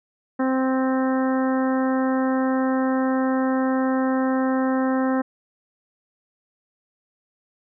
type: harmonic tone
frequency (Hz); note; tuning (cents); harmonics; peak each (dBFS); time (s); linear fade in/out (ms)
261.6; C4; 0; 1 / 2 / 3 / 4 / 5 / 6 / 7; -20 / -26 / -30 / -32 / -34 / -36 / -37; 0.39-5.22; 10
effects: none